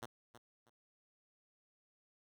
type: tone with echo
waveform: 5% pulse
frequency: 120 Hz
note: B2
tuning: 49 cents flat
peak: -32 dBFS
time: 0.02-0.06 s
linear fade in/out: 10 ms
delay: 320 ms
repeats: 2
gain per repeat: -12 dB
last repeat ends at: 0.7 s
effects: none